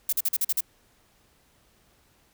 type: noise bursts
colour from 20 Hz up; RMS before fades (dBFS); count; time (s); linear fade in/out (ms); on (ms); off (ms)
violet; -24; 7; 0.09-0.607; 5; 37; 43
effects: pink hiss -63 dBFS RMS until 2.33 s